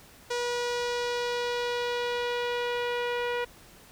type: tone with low-pass filter sweep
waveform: sawtooth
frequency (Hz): 483.7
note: B4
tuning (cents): -36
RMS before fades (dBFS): -30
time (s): 0.3-3.45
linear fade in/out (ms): 10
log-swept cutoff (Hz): 6200 to 2600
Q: 1.4
effects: pink hiss -53 dBFS RMS until 3.91 s